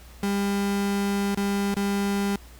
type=tone with dropouts; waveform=35% pulse; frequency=200 Hz; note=G3; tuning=35 cents sharp; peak=-21 dBFS; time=0.23-2.36 s; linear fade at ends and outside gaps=2 ms; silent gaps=1.347-1.373 / 1.742-1.766 s; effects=added 60 Hz sine -45 dBFS peak until 2.59 s + pink hiss -51 dBFS RMS until 2.59 s

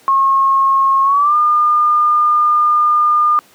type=tone with pitch glide; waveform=sine; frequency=1084 to 1209.7 Hz; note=C#6 to D#6; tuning=-39 to -49 cents; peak=-9 dBFS; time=0.08-3.39 s; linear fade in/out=0 ms; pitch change=+190 cents; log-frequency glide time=1.03-1.36 s; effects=pink hiss -47 dBFS RMS until 3.54 s + high-pass 200 Hz 12 dB/octave

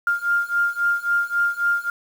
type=beating tone pair; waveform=sine; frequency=1400 / 1403.7 Hz; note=F6 / F6; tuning=+4 / +8 cents; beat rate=3.7 Hz; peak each=-22 / -21 dBFS; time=0.07-1.9 s; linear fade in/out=2 ms; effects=7-bit

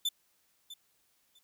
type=tone with echo; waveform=40% pulse; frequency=3527 Hz; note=A7; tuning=3 cents sharp; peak=-27 dBFS; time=0.05-0.09 s; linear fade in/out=5 ms; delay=650 ms; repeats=2; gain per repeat=-15 dB; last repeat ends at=1.39 s; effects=white hiss -72 dBFS RMS until 1.43 s

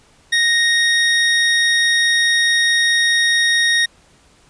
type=tone; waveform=25% pulse; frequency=1864.7 Hz; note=A#6; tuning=in tune; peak=-9 dBFS; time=0.32-3.86 s; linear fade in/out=10 ms; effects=pink hiss -52 dBFS RMS until 4.49 s + resampled to 22050 Hz

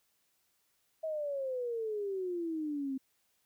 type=exponential sweep; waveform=sine; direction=down; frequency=646 to 261.6 Hz; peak=-33 dBFS; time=1.03-2.98 s; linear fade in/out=10 ms; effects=white hiss -75 dBFS RMS until 3.45 s

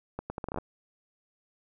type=accelerating click train; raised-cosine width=1 ms; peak=-20 dBFS; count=10; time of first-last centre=0.19-0.585 s; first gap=110 ms; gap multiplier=0.74; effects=none

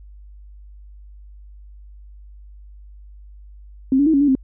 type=tone with pitch steps; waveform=sine; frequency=265 / 285.3 / 318.7 / 277.9 / 288.6 / 264 Hz; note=C4 / C#4 / D#4 / C#4 / D4 / C4; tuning=+22 / +50 / +42 / +4 / -30 / +16 cents; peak=-12 dBFS; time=3.92-4.352 s; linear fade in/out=2 ms; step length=72 ms; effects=added 50 Hz sine -39 dBFS peak until 4.43 s

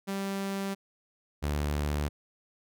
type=tone pair in turn; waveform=sawtooth; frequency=196 / 73.57 Hz; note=G3 / D2; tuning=0 / +4 cents; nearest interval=octave + perfect fourth; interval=1696 cents; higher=first; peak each=-27 / -24 dBFS; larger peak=second; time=0.07-0.75 / 1.42-2.09 s; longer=first; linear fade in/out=20 ms; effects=none

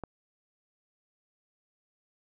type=click; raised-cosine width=1 ms; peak=-23 dBFS; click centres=0.037 s; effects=none

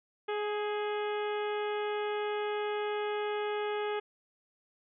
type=harmonic tone with a mistuned harmonic; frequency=418.5 Hz; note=G#4; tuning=13 cents sharp; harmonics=1 / 2 / 3 / 4 / 5 / 6 / 7 / 8; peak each=-32 / -38 / -42 / -44 / -46 / -48 / -49 / -50 dBFS; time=0.28-4 s; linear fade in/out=10 ms; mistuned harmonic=4; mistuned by=-27 cents; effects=none

